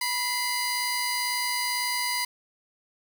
sawtooth tone cluster, 978 / 2058 / 4832 Hz, B5 / C7 / D8, -17 / -29 / +48 cents, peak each -27 dBFS, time 0.01-2.25 s, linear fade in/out 5 ms, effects 8-bit

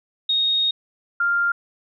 sine tone pair in turn, 3729 / 1396.8 Hz, A#7 / F6, 0 / 0 cents, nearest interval octave + perfect fourth, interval 1700 cents, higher first, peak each -17 dBFS, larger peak neither, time 0.29-0.71 / 1.2-1.52 s, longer first, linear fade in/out 5 ms, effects none

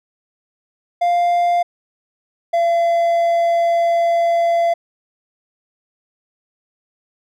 triangle tone pair in turn, 698.5 / 680.2 Hz, F5 / F5, 0 / -46 cents, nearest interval unison, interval 46 cents, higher first, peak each -11 / -11 dBFS, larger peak neither, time 1.01-1.63 / 2.53-4.74 s, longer second, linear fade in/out 10 ms, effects none

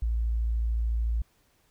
sine tone, 56.8 Hz, A#1, 44 cents flat, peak -24 dBFS, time 0.02-1.22 s, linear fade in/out 5 ms, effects pink hiss -67 dBFS RMS until 1.7 s

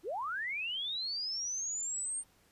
sine linear sweep, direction up, 293.7 to 8810 Hz, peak -34 dBFS, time 0.03-2.24 s, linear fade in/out 50 ms, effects pink hiss -67 dBFS RMS until 2.51 s + resampled to 32000 Hz

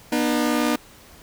sawtooth tone pair together, 242.1 / 302.4 Hz, B3 / D#4, -34 / -49 cents, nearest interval major third, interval 385 cents, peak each -18 dBFS, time 0.12-0.76 s, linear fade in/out 5 ms, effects pink hiss -48 dBFS RMS until 1.22 s

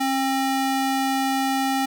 square ring-modulated tone, 534 Hz, C5, 35 cents sharp, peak -18 dBFS, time 0-1.86 s, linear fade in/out 10 ms, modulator 264 Hz, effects none

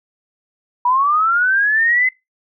sine linear sweep, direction up, 960 to 2050 Hz, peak -12 dBFS, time 0.85-2.09 s, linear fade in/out 5 ms, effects noise-tail reverb RT60 0.2 s tail -22 dB re dry

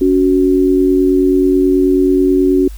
sine tone pair together, 280.7 / 370 Hz, C#4 / F#4, +22 / 0 cents, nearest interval perfect fourth, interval 478 cents, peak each -11 dBFS, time 0.01-2.68 s, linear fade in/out 5 ms, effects added 50 Hz sine -26 dBFS peak until 2.77 s + white hiss -44 dBFS RMS until 2.77 s

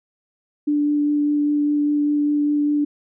sine tone with vibrato, 293.7 Hz, D4, in tune, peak -16 dBFS, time 0.67-2.85 s, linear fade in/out 10 ms, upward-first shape sine, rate 5 Hz, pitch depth 8 cents each way, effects none

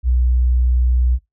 sine tone, 61.74 Hz, B1, in tune, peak -12 dBFS, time 0.03-1.19 s, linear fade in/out 50 ms, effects noise-tail reverb RT60 0.2 s tail -22 dB re dry

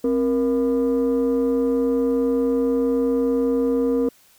sine tone pair together, 264.1 / 470.5 Hz, C4 / A#4, +16 / +16 cents, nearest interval minor seventh, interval 1000 cents, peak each -18 dBFS, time 0.04-4.09 s, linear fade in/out 5 ms, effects tanh soft clip ceiling -14 dBFS + white hiss -55 dBFS RMS until 4.38 s

